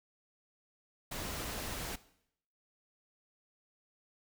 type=noise; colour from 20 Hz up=pink; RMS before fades=-40 dBFS; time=1.11-1.96 s; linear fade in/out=10 ms; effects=noise-tail reverb RT60 0.7 s tail -17 dB re dry